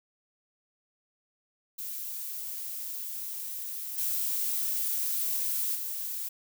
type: noise with level steps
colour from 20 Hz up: violet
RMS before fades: -37 / -30 / -35 dBFS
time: 1.78-6.29 s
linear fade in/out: 10 ms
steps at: 3.98 / 5.75 s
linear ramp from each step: 2 ms
effects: none